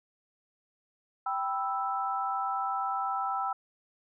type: chord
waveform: sine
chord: E minor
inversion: first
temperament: equal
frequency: 784 / 987.8 / 1318.5 Hz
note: G5 / B5 / E6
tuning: 0 / 0 / 0 cents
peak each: -32 / -36 / -32 dBFS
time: 1.26-3.53 s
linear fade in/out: 5 ms
effects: none